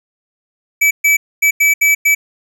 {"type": "tone bursts at uneven times", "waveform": "square", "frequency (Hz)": 2300, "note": "D7", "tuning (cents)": -37, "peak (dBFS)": -9, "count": 6, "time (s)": [[0.81, 0.91], [1.04, 1.17], [1.42, 1.51], [1.6, 1.74], [1.81, 1.95], [2.05, 2.15]], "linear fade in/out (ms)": 10, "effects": []}